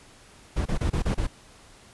brown noise bursts, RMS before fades -24 dBFS, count 6, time 0.56-1.27 s, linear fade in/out 10 ms, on 95 ms, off 28 ms, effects pink hiss -52 dBFS RMS until 1.93 s + resampled to 24000 Hz

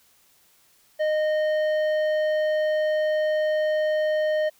sine tone with tanh clipping, 616 Hz, D#5, 17 cents flat, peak -22 dBFS, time 0.99-4.5 s, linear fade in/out 20 ms, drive 10 dB, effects white hiss -60 dBFS RMS until 4.59 s

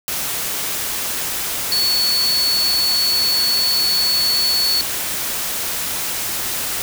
sine tone in noise, 4423 Hz, C#8, 5 cents flat, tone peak -15 dBFS, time 1.72-4.81 s, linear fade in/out 0 ms, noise white, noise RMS -23 dBFS, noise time 0.08-6.82 s, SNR +5 dB, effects none

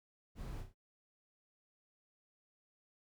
brown noise with echo, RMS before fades -45 dBFS, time 0.35-0.65 s, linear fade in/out 50 ms, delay 32 ms, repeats 3, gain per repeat -6 dB, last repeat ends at 0.746 s, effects none

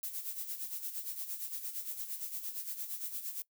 violet noise with tremolo, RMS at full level -38 dBFS, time 0.03-3.42 s, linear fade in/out 0 ms, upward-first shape sine, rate 8.7 Hz, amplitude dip 65%, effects noise-tail reverb RT60 0.1 s tail -21 dB re dry

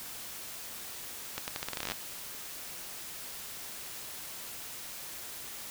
accelerating click train, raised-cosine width 0.2 ms, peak -16 dBFS, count 15, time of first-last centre 1.38-1.919 s, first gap 99 ms, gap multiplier 0.83, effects white hiss -43 dBFS RMS until 5.7 s

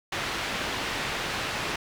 white low-pass noise, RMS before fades -31 dBFS, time 0.12-1.76 s, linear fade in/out 5 ms, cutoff 2900 Hz, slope 12 dB/octave, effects none

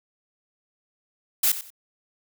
blue noise with echo, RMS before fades -20 dBFS, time 1.43-1.52 s, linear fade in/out 5 ms, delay 92 ms, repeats 2, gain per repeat -13 dB, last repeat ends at 1.704 s, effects none

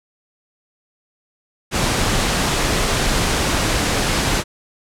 pink noise, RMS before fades -18 dBFS, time 1.71-4.44 s, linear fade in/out 50 ms, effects low-pass 9000 Hz 12 dB/octave

